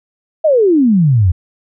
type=exponential sweep; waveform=sine; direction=down; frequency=659.3 to 82.41 Hz; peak=-7 dBFS; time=0.44-1.32 s; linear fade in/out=10 ms; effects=none